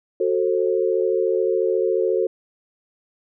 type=chord; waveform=sine; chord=F# diminished; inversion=none; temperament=just; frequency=370 / 444 / 532.8 Hz; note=F#4 / A4 / C5; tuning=0 / +16 / +31 cents; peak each=-21 / -21 / -24 dBFS; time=0.2-2.27 s; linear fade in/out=5 ms; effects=none